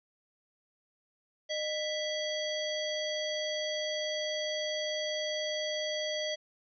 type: harmonic tone with a mistuned harmonic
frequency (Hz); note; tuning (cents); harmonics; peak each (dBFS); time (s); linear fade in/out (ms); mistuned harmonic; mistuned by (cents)
659.3; E5; 0; 1 / 3 / 5 / 7 / 9; -34 / -40 / -37 / -42 / -45; 1.49-6.36; 20; 1; -130
effects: none